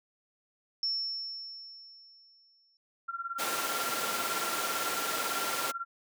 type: tone with exponential decay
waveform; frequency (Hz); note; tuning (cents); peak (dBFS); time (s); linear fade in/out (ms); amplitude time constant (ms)
sine; 5400; E8; +41; -27; 0.83-2.77; 1; 420
type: tone with tremolo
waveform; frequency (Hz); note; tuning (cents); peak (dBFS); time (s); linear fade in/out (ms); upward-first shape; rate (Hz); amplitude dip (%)
sine; 1372; F6; -31; -31; 3.08-5.85; 10; sine; 18; 85
type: high-pass noise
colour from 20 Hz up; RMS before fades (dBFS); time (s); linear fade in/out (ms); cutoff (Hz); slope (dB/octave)
pink; -34; 3.38-5.72; 20; 420; 12
effects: none